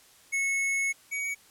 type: tone pair in turn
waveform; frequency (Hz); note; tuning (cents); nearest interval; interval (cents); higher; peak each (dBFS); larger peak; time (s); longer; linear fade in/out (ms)
square; 2195 / 2252; C#7 / C#7; -18 / +27; unison; 45; second; -26 / -30; first; 0.32-0.93 / 1.11-1.35; first; 20
effects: white hiss -57 dBFS RMS until 1.5 s + low-pass 12000 Hz 12 dB/octave